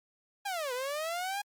sawtooth linear two-way sweep, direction down then up, 826 to 484.7 to 826 Hz, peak -29 dBFS, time 0.45-1.42 s, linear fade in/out 10 ms, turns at 0.73 s, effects Opus 48 kbps

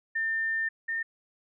sine tone pair in turn, 1800 / 1816.7 Hz, A6 / A#6, +39 / -45 cents, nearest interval unison, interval 16 cents, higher second, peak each -26 / -28 dBFS, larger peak first, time 0.15-0.69 / 0.88-1.03 s, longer first, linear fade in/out 10 ms, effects none

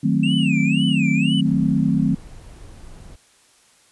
sine chord, D# diminished seventh, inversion none, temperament equal, 155.56 / 185 / 220 / 261.6 Hz, D#3 / F#3 / A3 / C4, 0 / 0 / 0 / 0 cents, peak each -21 dBFS, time 0.03-2.15 s, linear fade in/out 10 ms
triangle tone with vibrato, 2640 Hz, E7, 2 cents sharp, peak -22 dBFS, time 0.23-1.41 s, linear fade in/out 5 ms, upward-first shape sine, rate 2 Hz, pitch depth 220 cents each way
brown noise, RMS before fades -40 dBFS, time 1.45-3.16 s, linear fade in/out 10 ms
effects white hiss -55 dBFS RMS until 3.91 s + resampled to 24000 Hz

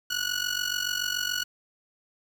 15% pulse tone with amplitude modulation, 1464 Hz, F#6, 19 cents flat, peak -17 dBFS, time 0.1-1.44 s, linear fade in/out 10 ms, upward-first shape sine, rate 47 Hz, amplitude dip 80%, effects 8-bit

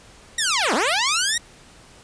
10% pulse linear two-way sweep, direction down then up, 1924 to 196 to 1924 Hz, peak -10 dBFS, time 0.38-1.38 s, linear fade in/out 5 ms, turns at 0.74 s, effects pink hiss -48 dBFS RMS until 2.03 s + resampled to 22050 Hz

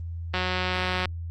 click train, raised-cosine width 0.3 ms, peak -11 dBFS, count 132, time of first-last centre 0.34-1.056 s, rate 183 Hz, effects added 84 Hz sine -31 dBFS peak until 1.3 s + Opus 24 kbps

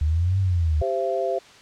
sine exponential two-way sweep, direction up then down, 73.42 to 98 to 73.42 Hz, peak -18 dBFS, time 0.01-0.82 s, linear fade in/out 5 ms, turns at 0.39 s
sine chord, C major, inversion second, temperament equal with one note detuned, 392 / 523.3 / 675.8 Hz, G4 / C5 / E5, 0 / 0 / +43 cents, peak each -27 / -26 / -25 dBFS, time 0.81-1.39 s, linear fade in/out 10 ms
effects white hiss -48 dBFS RMS until 1.61 s + low-pass 5000 Hz 12 dB/octave

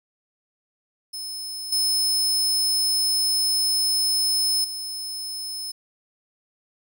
sawtooth tone with level steps, 5210 Hz, E8, 21 cents flat, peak -28 / -17 / -27 dBFS, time 1.13-5.72 s, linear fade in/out 10 ms, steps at 1.72 / 4.64 s, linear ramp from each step 5 ms, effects none

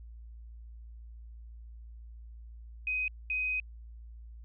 sine tone bursts at uneven times, 2511 Hz, D#7, 15 cents sharp, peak -29 dBFS, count 2, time 2.87-3.08 / 3.3-3.6 s, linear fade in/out 2 ms, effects added 57 Hz sine -45 dBFS peak until 4.44 s

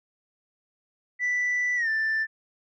sine tone with pitch glide, 1975.5 to 1770.2 Hz, B6 to A6, 0 to +10 cents, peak -21 dBFS, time 1.19-2.27 s, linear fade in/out 50 ms, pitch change -190 cents, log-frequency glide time 1.76-1.89 s, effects tanh soft clip ceiling -21 dBFS

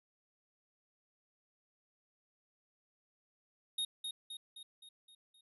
square tone with echo, 3725 Hz, A#7, 2 cents flat, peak -34 dBFS, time 3.78-3.85 s, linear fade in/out 5 ms, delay 260 ms, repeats 6, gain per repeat -5 dB, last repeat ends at 5.41 s, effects resampled to 32000 Hz

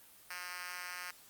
5% pulse tone with high-pass filter, 179 Hz, F3, 43 cents sharp, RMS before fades -44 dBFS, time 0.3-1.11 s, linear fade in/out 5 ms, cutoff 1500 Hz, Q 0.87, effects white hiss -59 dBFS RMS until 1.29 s + Opus 32 kbps

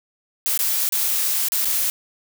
blue noise with dropouts, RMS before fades -21 dBFS, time 0.46-1.9 s, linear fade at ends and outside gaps 0 ms, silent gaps 0.576-0.591 / 0.89-0.923 / 1.485-1.52 / 1.647-1.654 s, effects none

